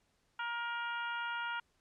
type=harmonic tone; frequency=471.7 Hz; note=A#4; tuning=20 cents sharp; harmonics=2 / 3 / 4 / 5 / 6 / 7; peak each=-40 / -38 / -49 / -50 / -47 / -53 dBFS; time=0.39-1.6 s; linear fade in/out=5 ms; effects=pink hiss -75 dBFS RMS until 1.8 s + low-pass 9000 Hz 12 dB/octave